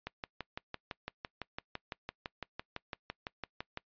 click train, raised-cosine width 0.3 ms, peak -22 dBFS, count 23, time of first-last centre 0.07-3.774 s, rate 5.94 Hz, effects noise-tail reverb RT60 0.1 s tail -23 dB re dry + resampled to 11025 Hz

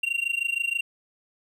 triangle tone with amplitude modulation, 2761 Hz, F7, 20 cents flat, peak -19 dBFS, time 0.03-0.81 s, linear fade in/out 5 ms, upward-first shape sine, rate 26.3 Hz, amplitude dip 90%, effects none

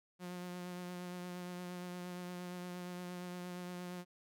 sawtooth tone with vibrato, 178.7 Hz, F3, 40 cents sharp, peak -39 dBFS, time 0.19-4.05 s, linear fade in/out 50 ms, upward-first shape triangle, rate 8.6 Hz, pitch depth 21 cents each way, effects none

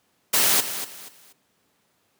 white noise with echo, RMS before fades -19 dBFS, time 0.33-0.61 s, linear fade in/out 10 ms, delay 240 ms, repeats 3, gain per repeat -11 dB, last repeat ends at 1.33 s, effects pink hiss -67 dBFS RMS until 2.19 s + high-pass 150 Hz 12 dB/octave

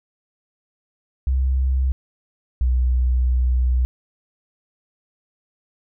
sine tone pair in turn, 65.41 / 62.4 Hz, C2 / B1, 0 / +19 cents, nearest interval minor second, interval 81 cents, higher first, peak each -16 / -15 dBFS, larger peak second, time 1.27-1.92 / 2.61-3.85 s, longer second, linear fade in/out 0 ms, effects none

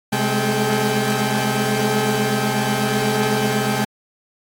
sawtooth tone cluster, 130.5 / 206 / 214.1 / 429 / 783 Hz, C3 / G#3 / A3 / A4 / G5, -4 / -14 / -47 / -44 / -2 cents, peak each -20 dBFS, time 0.12-3.85 s, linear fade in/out 10 ms, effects AAC 64 kbps

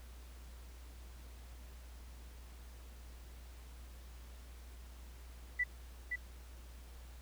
sine tone with echo, 1975.5 Hz, B6, in tune, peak -30 dBFS, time 5.59-5.64 s, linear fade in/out 10 ms, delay 520 ms, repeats 1, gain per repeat -5 dB, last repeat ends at 6.16 s, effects added 60 Hz sine -50 dBFS peak until 7.21 s + pink hiss -61 dBFS RMS until 7.21 s

